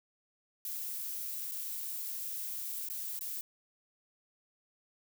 violet noise with dropouts, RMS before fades -39 dBFS, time 0.65-3.41 s, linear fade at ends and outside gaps 2 ms, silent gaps 1.514-1.518 / 2.888-2.899 / 3.192-3.209 s, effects none

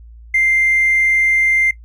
sine tone with hard clipping, 2093 Hz, C7, in tune, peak -12 dBFS, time 0.34-1.71 s, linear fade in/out 5 ms, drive 1 dB, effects noise-tail reverb RT60 0.1 s tail -17 dB re dry + added 57 Hz sine -36 dBFS peak until 1.84 s

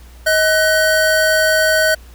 square tone pair together, 630.7 / 1500 Hz, D#5 / F#6, +23 / +23 cents, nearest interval octave + minor third, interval 1500 cents, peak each -15 dBFS, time 0.26-1.95 s, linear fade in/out 10 ms, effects added 60 Hz sine -37 dBFS peak until 2.14 s + pink hiss -47 dBFS RMS until 2.14 s

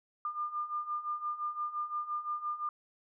sine beating tone pair, 1200 / 1205.8 Hz, D6 / D6, +37 / +45 cents, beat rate 5.8 Hz, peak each -39 / -35 dBFS, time 0.25-2.69 s, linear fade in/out 2 ms, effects none

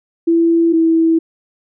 sine tone pair in turn, 333.7 / 326.8 Hz, E4 / E4, +21 / -15 cents, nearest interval unison, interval 36 cents, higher first, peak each -9 dBFS, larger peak neither, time 0.27-0.73 / 0.73-1.19 s, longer neither, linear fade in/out 10 ms, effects none

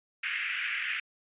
white band-pass noise, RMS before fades -33 dBFS, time 0.23-1 s, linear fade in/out 5 ms, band 1500 to 2800 Hz, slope 48 dB/octave, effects resampled to 8000 Hz

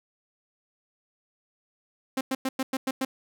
sawtooth tone bursts, 264.2 Hz, C4, 17 cents sharp, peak -21 dBFS, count 7, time 2.17-3.05 s, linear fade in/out 5 ms, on 40 ms, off 100 ms, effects none

